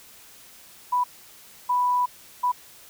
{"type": "tone bursts at uneven times", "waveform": "sine", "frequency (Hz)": 987.8, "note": "B5", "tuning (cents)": 0, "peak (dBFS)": -19, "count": 3, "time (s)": [[0.92, 1.04], [1.69, 2.06], [2.43, 2.52]], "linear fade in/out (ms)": 10, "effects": ["white hiss -49 dBFS RMS until 2.89 s"]}